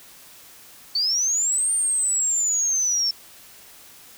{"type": "linear two-way sweep", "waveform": "sine", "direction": "up then down", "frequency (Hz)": [4435, 8890, 5370], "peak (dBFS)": -19, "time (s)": [0.95, 3.11], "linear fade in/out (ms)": 5, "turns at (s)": 1.72, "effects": ["white hiss -47 dBFS RMS until 4.17 s"]}